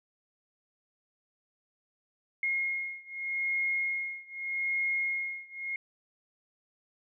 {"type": "beating tone pair", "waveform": "sine", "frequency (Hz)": [2149, 2149.82], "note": ["C7", "C7"], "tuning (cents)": [46, 46], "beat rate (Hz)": 0.82, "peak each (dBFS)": [-32, -33], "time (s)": [2.43, 5.76], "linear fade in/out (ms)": 2, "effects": []}